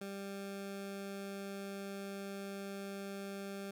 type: tone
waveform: 20% pulse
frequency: 197.5 Hz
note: G3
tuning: 13 cents sharp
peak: -37 dBFS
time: 0.01-3.71 s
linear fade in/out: 5 ms
effects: none